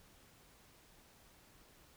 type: silence
effects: pink hiss -64 dBFS RMS until 1.96 s